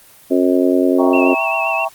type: harmonic tone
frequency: 90.3 Hz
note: F#2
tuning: 42 cents flat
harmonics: 3 / 4 / 5 / 6 / 7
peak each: -14 / -16 / -21 / -21 / -21 dBFS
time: 0.3-1.35 s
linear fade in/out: 20 ms
type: chord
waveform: sine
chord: E diminished seventh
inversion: none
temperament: equal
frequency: 659.3 / 784 / 932.3 / 1108.7 Hz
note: E5 / G5 / Bb5 / Db6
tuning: 0 / 0 / 0 / 0 cents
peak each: -21 / -22 / -24 / -24 dBFS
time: 0.98-1.89 s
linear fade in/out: 20 ms
type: tone with vibrato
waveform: sine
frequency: 2662 Hz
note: E7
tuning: 16 cents sharp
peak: -19 dBFS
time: 1.13-1.85 s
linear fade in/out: 5 ms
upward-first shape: triangle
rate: 7.6 Hz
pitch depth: 55 cents each way
effects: white hiss -45 dBFS RMS until 1.94 s + Opus 32 kbps